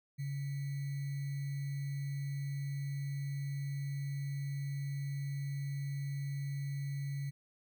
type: tone with sample-and-hold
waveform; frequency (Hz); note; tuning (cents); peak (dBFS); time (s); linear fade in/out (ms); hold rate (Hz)
sine; 140; C#3; +18; -35; 0.18-7.31; 20; 2100
effects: none